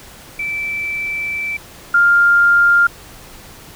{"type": "tone pair in turn", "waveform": "sine", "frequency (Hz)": [2326, 1400.3], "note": ["D7", "F6"], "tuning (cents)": [-17, 4], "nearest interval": "major sixth", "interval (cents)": 879, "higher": "first", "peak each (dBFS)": [-19, -8], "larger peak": "second", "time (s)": [[0.39, 1.57], [1.94, 2.87]], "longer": "first", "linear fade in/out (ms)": 5, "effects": ["pink hiss -39 dBFS RMS until 3.75 s"]}